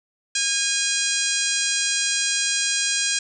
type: harmonic tone with a mistuned harmonic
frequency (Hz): 814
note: G#5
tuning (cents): -35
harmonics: 2 / 3 / 4 / 5 / 6 / 7 / 8 / 9 / 10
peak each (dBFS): -29 / -29 / -29 / -29 / -29 / -29 / -29 / -29 / -29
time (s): 0.35-3.19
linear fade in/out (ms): 5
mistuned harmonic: 3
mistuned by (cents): +18
effects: none